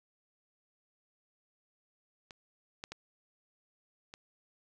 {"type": "clicks", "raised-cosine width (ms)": 0.2, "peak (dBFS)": [-30, -23, -25, -29], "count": 4, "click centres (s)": [2.308, 2.839, 2.92, 4.139], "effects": []}